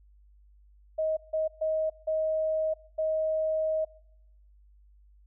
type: tone bursts at uneven times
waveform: sine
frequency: 630 Hz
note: D#5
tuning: 21 cents sharp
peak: -25 dBFS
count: 5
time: 0.98-1.17 / 1.33-1.48 / 1.61-1.9 / 2.07-2.74 / 2.98-3.85 s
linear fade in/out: 10 ms
effects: noise-tail reverb RT60 0.8 s tail -24 dB re dry + added 50 Hz sine -55 dBFS peak until 5.26 s